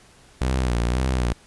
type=tone with vibrato; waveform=sawtooth; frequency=61.74 Hz; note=B1; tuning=in tune; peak=-16 dBFS; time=0.41-1.33 s; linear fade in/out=5 ms; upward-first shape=sine; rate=1.9 Hz; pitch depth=100 cents each way; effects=pink hiss -52 dBFS RMS until 1.46 s + resampled to 24000 Hz